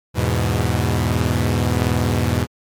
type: chord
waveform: sawtooth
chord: E major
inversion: none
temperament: equal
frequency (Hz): 82.41 / 103.83 / 123.47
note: E2 / G#2 / B2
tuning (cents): 0 / 0 / 0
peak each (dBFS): -17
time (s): 0.14-2.47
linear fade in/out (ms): 50
effects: MP3 96 kbps